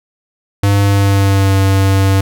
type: tone with pitch glide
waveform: square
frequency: 100.3 to 97 Hz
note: G2 to G2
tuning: +40 to -18 cents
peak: -9 dBFS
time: 0.63-2.21 s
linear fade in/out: 5 ms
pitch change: -58 cents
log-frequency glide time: 0.82-1.55 s
effects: none